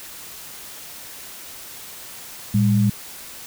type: tone pair together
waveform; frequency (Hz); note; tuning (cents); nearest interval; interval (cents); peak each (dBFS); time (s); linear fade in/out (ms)
sine; 113.16 / 201.2; A2 / G3; +49 / +45; minor seventh; 996; -17; 2.54-2.9; 5
effects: white hiss -38 dBFS RMS until 3.46 s